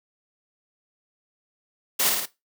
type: noise with echo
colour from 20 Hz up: white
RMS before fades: -22 dBFS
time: 1.99-2.1 s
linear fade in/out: 10 ms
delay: 53 ms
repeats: 3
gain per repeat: -3 dB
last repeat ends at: 2.259 s
effects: noise-tail reverb RT60 0.2 s tail -17 dB re dry + high-pass 200 Hz 12 dB/octave